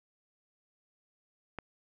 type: click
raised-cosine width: 0.5 ms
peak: -23 dBFS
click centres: 1.587 s
effects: none

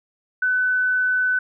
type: tone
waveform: sine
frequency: 1504 Hz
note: F#6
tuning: 28 cents sharp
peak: -17 dBFS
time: 0.42-1.39 s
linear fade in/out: 5 ms
effects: none

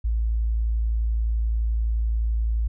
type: tone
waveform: sine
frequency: 55.8 Hz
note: A1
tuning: 25 cents sharp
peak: -20 dBFS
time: 0.04-2.68 s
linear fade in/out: 10 ms
effects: none

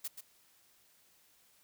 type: noise with echo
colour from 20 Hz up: blue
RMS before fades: -38 dBFS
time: 0.04-0.08 s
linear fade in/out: 10 ms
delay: 130 ms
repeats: 1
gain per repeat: -8 dB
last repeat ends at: 0.21 s
effects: white hiss -67 dBFS RMS until 1.63 s

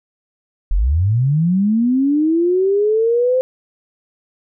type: linear sweep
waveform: sine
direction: up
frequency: 35.73 to 520 Hz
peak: -12 dBFS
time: 0.71-3.41 s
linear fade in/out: 0 ms
effects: none

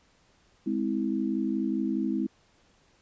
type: chord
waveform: sine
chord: Ab augmented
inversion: none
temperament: just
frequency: 207.7 / 259.6 / 324.5 Hz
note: Ab3 / C4 / E4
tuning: 0 / -13 / -27 cents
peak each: -30 dBFS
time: 0.66-2.27 s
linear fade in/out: 10 ms
effects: pink hiss -64 dBFS RMS until 3.01 s + resampled to 16000 Hz

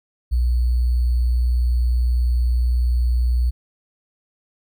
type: tone with sample-and-hold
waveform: sine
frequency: 60.8 Hz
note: B1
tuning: 26 cents flat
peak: -15 dBFS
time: 0.31-3.51 s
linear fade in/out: 20 ms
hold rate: 4410 Hz
effects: none

